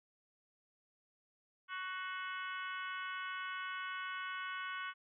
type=harmonic tone with a mistuned harmonic; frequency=372.1 Hz; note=F#4; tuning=10 cents sharp; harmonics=3 / 4 / 5 / 6 / 7 / 8 / 9; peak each=-44 / -43 / -52 / -49 / -54 / -51 / -58 dBFS; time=1.68-4.94 s; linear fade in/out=50 ms; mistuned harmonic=6; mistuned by=-44 cents; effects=none